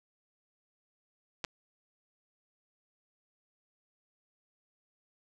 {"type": "clicks", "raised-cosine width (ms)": 0.2, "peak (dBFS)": -18, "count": 2, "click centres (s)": [1.442, 1.448], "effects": []}